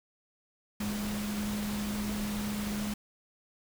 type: tone in noise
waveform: sine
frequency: 208 Hz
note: G#3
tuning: 3 cents sharp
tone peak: -32 dBFS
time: 0.8-2.94 s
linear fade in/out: 5 ms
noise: pink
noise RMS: -39 dBFS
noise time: 0.8-2.94 s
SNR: +4 dB
effects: none